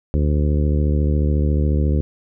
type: harmonic tone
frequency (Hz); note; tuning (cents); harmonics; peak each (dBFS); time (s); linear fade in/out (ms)
74.1; D2; +16; 1 / 2 / 3 / 4 / 5 / 6 / 7; -16 / -22 / -26 / -28 / -30 / -32 / -33; 0.14-2.01; 0
effects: none